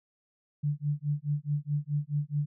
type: tone with tremolo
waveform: sine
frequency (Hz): 146.7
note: D3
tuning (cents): -2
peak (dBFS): -24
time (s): 0.63-2.46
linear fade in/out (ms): 10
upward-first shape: sine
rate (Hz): 4.7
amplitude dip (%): 100
effects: none